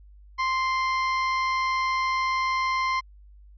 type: tone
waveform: 30% pulse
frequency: 1046.5 Hz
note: C6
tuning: in tune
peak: -20 dBFS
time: 0.38-3.01 s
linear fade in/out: 20 ms
effects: added 50 Hz sine -47 dBFS peak until 3.57 s + resampled to 11025 Hz